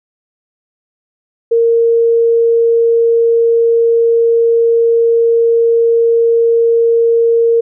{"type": "tone", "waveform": "sine", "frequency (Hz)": 462.5, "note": "A#4", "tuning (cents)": -14, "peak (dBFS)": -7, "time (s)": [1.51, 7.61], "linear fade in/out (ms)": 10, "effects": []}